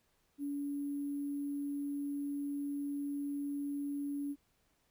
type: tone with sample-and-hold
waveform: sine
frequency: 284.9 Hz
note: C#4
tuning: 48 cents sharp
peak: -35 dBFS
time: 0.38-4.36 s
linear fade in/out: 50 ms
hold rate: 11025 Hz
effects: pink hiss -75 dBFS RMS until 4.9 s